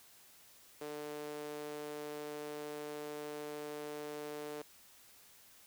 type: tone with high-pass filter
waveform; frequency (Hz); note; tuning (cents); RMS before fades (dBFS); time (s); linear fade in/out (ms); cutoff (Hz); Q
sawtooth; 148.9; D3; +24; -44; 0.81-4.62; 5; 410; 3
effects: white hiss -61 dBFS RMS until 5.66 s